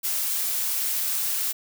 blue noise, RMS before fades -26 dBFS, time 0.03-1.53 s, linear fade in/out 20 ms, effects none

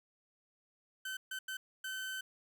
30% pulse tone bursts at uneven times, 1532 Hz, G6, 40 cents flat, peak -36 dBFS, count 4, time 1.05-1.17 / 1.31-1.39 / 1.48-1.57 / 1.84-2.21 s, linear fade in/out 5 ms, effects none

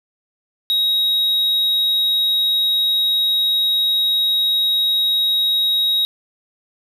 triangle tone, 3797 Hz, A#7, 31 cents sharp, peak -13 dBFS, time 0.7-6.05 s, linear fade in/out 0 ms, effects none

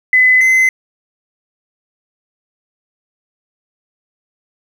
sine / triangle tone pair in turn, 2017 / 2049 Hz, B6 / C7, +36 / -37 cents, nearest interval unison, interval 27 cents, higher second, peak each -6 dBFS, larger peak neither, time 0.13-0.41 / 0.41-0.69 s, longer neither, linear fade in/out 2 ms, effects 7-bit

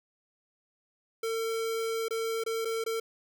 square tone with dropouts, 451.7 Hz, A4, 45 cents sharp, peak -30 dBFS, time 1.23-3 s, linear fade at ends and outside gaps 5 ms, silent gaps 2.084-2.107 / 2.438-2.462 / 2.649-2.653 / 2.84-2.862 s, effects none

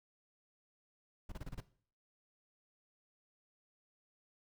brown noise bursts, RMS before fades -43 dBFS, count 6, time 1.29-1.605 s, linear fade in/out 5 ms, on 30 ms, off 27 ms, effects noise-tail reverb RT60 0.5 s tail -17 dB re dry

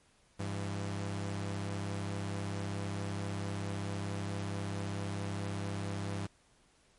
sawtooth tone pair together, 100 / 168.18 Hz, G2 / E3, +35 / +35 cents, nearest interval major sixth, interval 900 cents, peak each -32 / -38 dBFS, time 0.39-6.27 s, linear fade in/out 10 ms, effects pink hiss -67 dBFS RMS until 6.98 s + MP3 48 kbps

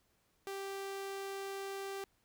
sawtooth tone, 392 Hz, G4, in tune, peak -36 dBFS, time 0.47-2.04 s, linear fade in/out 0 ms, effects pink hiss -75 dBFS RMS until 2.24 s

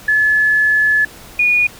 sine tone pair in turn, 1719 / 2450 Hz, A6 / D#7, -41 / -27 cents, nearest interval tritone, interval 614 cents, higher second, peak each -10 dBFS, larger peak neither, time 0.08-1.05 / 1.39-1.67 s, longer first, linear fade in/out 5 ms, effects pink hiss -38 dBFS RMS until 1.79 s

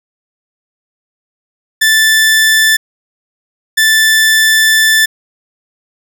sawtooth tone pair in turn, 1760 / 1760 Hz, A6 / A6, 0 / 0 cents, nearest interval unison, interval 0 cents, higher neither, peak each -3 dBFS, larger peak neither, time 1.81-2.77 / 3.77-5.06 s, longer second, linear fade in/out 10 ms, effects none

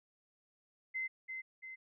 sine tone with echo, 2063 Hz, C7, 25 cents flat, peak -35 dBFS, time 0.94-1.08 s, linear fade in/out 20 ms, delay 340 ms, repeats 2, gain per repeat -5 dB, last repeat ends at 1.76 s, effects none

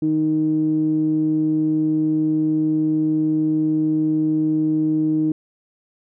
sawtooth tone with low-pass filter, 155.56 Hz, D#3, in tune, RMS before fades -19 dBFS, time 0.02-5.32 s, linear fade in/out 2 ms, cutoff 320 Hz, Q 8.9, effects none

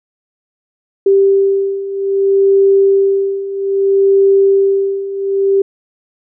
sine beating tone pair, 392 / 392.62 Hz, G4 / G4, 0 / +3 cents, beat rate 0.62 Hz, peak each -14 / -10 dBFS, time 1.06-5.62 s, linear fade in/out 5 ms, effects none

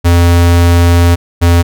square tone pair in turn, 86.2 / 85.88 Hz, F2 / F2, -22 / -29 cents, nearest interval unison, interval 7 cents, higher first, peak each -5 dBFS, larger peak neither, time 0.04-1.16 / 1.41-1.63 s, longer first, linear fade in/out 20 ms, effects none

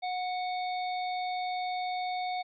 harmonic tone with a mistuned harmonic, 730 Hz, F#5, 24 cents flat, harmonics 1 / 3 / 5 / 6, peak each -31 / -41 / -45 / -47 dBFS, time 0.02-2.43 s, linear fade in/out 20 ms, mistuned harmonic 3, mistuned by +27 cents, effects none

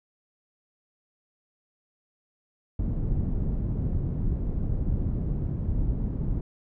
pink low-pass noise, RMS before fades -27 dBFS, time 2.79-6.41 s, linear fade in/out 5 ms, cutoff 190 Hz, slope 12 dB/octave, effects none

